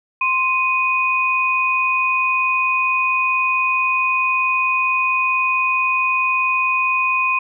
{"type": "tone pair together", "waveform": "sine", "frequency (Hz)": [1046.5, 2489], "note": ["C6", "D#7"], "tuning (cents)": [0, 0], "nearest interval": "octave + minor third", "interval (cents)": 1500, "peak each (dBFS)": [-19, -17], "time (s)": [0.21, 7.39], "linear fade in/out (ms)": 5, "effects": []}